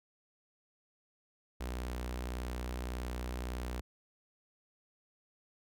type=tone with notch filter; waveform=sawtooth; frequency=61.74 Hz; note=B1; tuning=in tune; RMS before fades=-39 dBFS; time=1.6-3.81 s; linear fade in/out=10 ms; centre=140 Hz; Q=1.5; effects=none